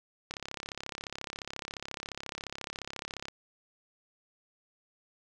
click train, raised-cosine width 0.2 ms, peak -20 dBFS, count 103, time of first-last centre 0.31-3.284 s, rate 34.3 Hz, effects none

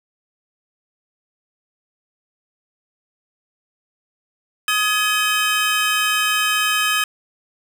square tone cluster, 1253 / 1688 / 2533 / 3090 Hz, D#6 / G#6 / D#7 / G7, +12 / +28 / +30 / -26 cents, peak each -23 dBFS, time 4.68-7.04 s, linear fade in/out 2 ms, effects none

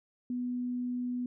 sine tone, 246.9 Hz, B3, in tune, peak -31 dBFS, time 0.3-1.26 s, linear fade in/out 2 ms, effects none

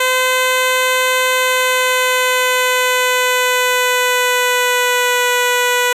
10% pulse tone with pitch glide, 512 to 492.3 Hz, C5 to B4, -38 to -6 cents, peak -4 dBFS, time 0-5.93 s, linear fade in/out 5 ms, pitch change -68 cents, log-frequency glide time 1.32-5.3 s, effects resampled to 32000 Hz

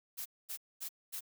blue noise bursts, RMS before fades -41 dBFS, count 4, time 0.17-1.208 s, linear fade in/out 20 ms, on 87 ms, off 230 ms, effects none

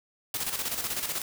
white noise with tremolo, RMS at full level -30 dBFS, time 0.34-1.22 s, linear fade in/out 2 ms, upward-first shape square, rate 16 Hz, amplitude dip 55%, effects none

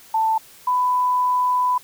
sine tone pair in turn, 886 / 997.1 Hz, A5 / B5, +12 / +16 cents, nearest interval major second, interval 204 cents, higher second, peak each -16 dBFS, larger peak neither, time 0.14-0.38 / 0.67-1.78 s, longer second, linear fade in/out 5 ms, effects white hiss -47 dBFS RMS until 1.83 s

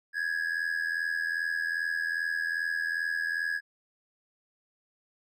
triangle tone with amplitude modulation, 1669 Hz, G#6, 8 cents sharp, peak -23 dBFS, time 0.13-3.61 s, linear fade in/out 50 ms, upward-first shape sine, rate 82.5 Hz, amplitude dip 75%, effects none

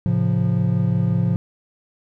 triangle chord, A augmented, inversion none, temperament equal with one note detuned, 110 / 135.43 / 174.61 Hz, A2 / C#3 / E#3, 0 / -40 / 0 cents, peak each -19 / -20 / -18 dBFS, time 0.06-1.36 s, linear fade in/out 0 ms, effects none

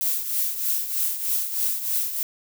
violet noise with tremolo, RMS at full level -22 dBFS, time 0.01-2.23 s, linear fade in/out 0 ms, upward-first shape triangle, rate 3.2 Hz, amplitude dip 70%, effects none

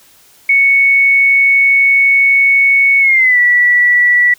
sine tone with pitch glide, 2217 to 1952.4 Hz, C#7 to B6, 0 to -20 cents, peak -6 dBFS, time 0.49-4.34 s, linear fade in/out 5 ms, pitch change -220 cents, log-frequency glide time 3-3.39 s, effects white hiss -46 dBFS RMS until 4.38 s

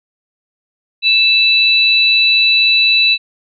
sine tone pair together, 2637 / 3952 Hz, E7 / B7, 0 / 0 cents, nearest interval perfect fifth, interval 700 cents, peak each -11 dBFS, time 1.02-3.18 s, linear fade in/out 50 ms, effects none

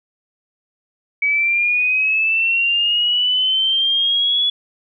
sine linear sweep, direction up, 2268 to 3408 Hz, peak -14 dBFS, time 1.22-4.5 s, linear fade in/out 5 ms, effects none

